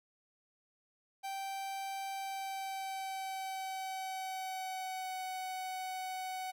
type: tone with pitch glide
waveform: 45% pulse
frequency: 780 to 747.8 Hz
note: G5 to F#5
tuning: -9 to +18 cents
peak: -38 dBFS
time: 1.23-6.52 s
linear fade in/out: 20 ms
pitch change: -73 cents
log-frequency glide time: 2.11-5.16 s
effects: 13-bit